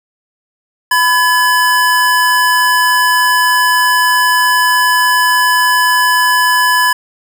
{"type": "tone pair together", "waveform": "square", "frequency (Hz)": [1000, 1703.3], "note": ["B5", "G#6"], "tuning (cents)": [21, 43], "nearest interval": "major sixth", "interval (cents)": 922, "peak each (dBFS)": [-12, -12], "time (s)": [0.91, 6.93], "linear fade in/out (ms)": 5, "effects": []}